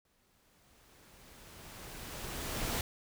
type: noise with exponential growth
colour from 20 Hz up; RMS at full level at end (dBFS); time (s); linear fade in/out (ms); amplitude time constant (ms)
pink; -34; 0.05-2.81; 2; 600
effects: none